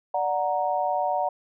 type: chord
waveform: sine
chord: D augmented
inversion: none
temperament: equal with one note detuned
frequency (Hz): 587.3 / 736.2 / 932.3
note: D5 / F#5 / A#5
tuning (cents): 0 / -9 / 0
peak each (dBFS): -28 / -25 / -28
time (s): 0.14-1.29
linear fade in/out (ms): 5
effects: none